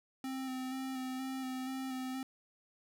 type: tone with vibrato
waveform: square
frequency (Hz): 260.9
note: C4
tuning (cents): -5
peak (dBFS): -38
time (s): 0.24-2.23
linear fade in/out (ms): 2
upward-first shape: square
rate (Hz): 2.1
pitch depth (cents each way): 18
effects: none